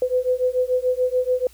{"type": "beating tone pair", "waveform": "sine", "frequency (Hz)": [501, 507.9], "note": ["B4", "B4"], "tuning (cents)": [25, 48], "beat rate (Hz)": 6.9, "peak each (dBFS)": -21, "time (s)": [0.02, 1.47], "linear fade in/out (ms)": 2, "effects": ["added 60 Hz sine -50 dBFS peak until 1.53 s", "white hiss -53 dBFS RMS until 1.53 s"]}